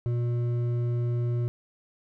triangle tone with hard clipping, 120 Hz, B2, 49 cents flat, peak -26 dBFS, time 0.06-1.48 s, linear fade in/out 0 ms, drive 11 dB, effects none

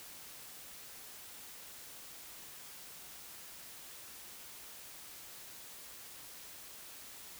silence, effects white hiss -51 dBFS RMS until 7.39 s

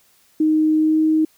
sine tone with pitch glide, 311.1 to 313.8 Hz, D#4 to D#4, 0 to +15 cents, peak -13 dBFS, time 0.4-1.25 s, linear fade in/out 5 ms, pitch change +15 cents, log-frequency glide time 0.77-0.99 s, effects white hiss -57 dBFS RMS until 1.37 s

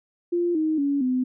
sine tone with pitch steps, 347.6 / 313.3 / 282.3 / 254.5 Hz, F4 / D#4 / C#4 / C4, -8 / +12 / +32 / -48 cents, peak -20 dBFS, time 0.32-1.24 s, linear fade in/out 10 ms, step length 230 ms, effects none

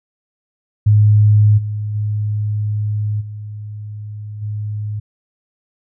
sine tone with level steps, 105.3 Hz, G#2, 24 cents sharp, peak -7 / -19 / -16 / -26 / -20 dBFS, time 0.86-5 s, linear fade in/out 10 ms, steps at 1.57 / 1.94 / 3.2 / 4.41 s, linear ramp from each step 20 ms, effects none

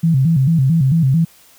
sine tone with vibrato, 148.1 Hz, D3, 15 cents sharp, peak -10 dBFS, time 0.03-1.25 s, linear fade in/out 10 ms, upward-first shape square, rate 4.5 Hz, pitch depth 190 cents each way, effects white hiss -48 dBFS RMS until 1.58 s

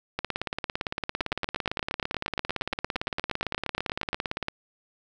two click trains, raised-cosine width 0.3 ms, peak -12 / -12 dBFS, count 77 / 26, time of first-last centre 0.19-4.484 / 1.21-4.131 s, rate 17.7 / 8.56 Hz, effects none

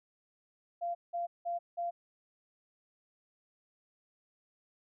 sine tone bursts, 691 Hz, F5, 19 cents flat, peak -32 dBFS, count 4, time 0.81-1.91 s, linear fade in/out 20 ms, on 140 ms, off 180 ms, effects none

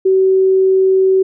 sine tone, 380 Hz, F#4, 46 cents sharp, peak -8 dBFS, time 0.05-1.23 s, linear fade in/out 10 ms, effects none

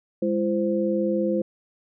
sine tone cluster, 204.8 / 339.9 / 519 Hz, G#3 / F4 / C5, -24 / -47 / -14 cents, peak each -25 dBFS, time 0.22-1.42 s, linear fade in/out 5 ms, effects none

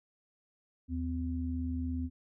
sine tone pair together, 79.1 / 255.2 Hz, D#2 / C4, +29 / -43 cents, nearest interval octave + minor sixth, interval 2028 cents, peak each -34 / -35 dBFS, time 0.88-2.1 s, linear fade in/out 50 ms, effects none

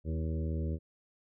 harmonic tone with a mistuned harmonic, 79.6 Hz, D#2, 40 cents sharp, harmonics 1 / 2 / 3 / 4 / 5 / 6 / 7, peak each -32 / -38 / -42 / -44 / -46 / -48 / -49 dBFS, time 0.04-0.79 s, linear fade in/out 50 ms, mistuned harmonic 4, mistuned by +23 cents, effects none

